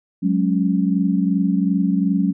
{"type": "chord", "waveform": "sine", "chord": "F# suspended second", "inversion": "none", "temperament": "equal", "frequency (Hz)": [185, 207.7, 277.2], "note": ["F#3", "G#3", "C#4"], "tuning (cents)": [0, 0, 0], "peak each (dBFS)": [-18, -21, -21], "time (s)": [0.22, 2.33], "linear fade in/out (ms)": 20, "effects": []}